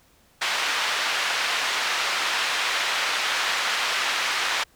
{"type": "band-pass noise", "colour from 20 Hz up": "pink", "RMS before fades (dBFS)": -25, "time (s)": [0.41, 4.64], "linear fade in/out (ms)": 10, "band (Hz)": [1200, 4200], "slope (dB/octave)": 12, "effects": ["pink hiss -59 dBFS RMS until 4.75 s"]}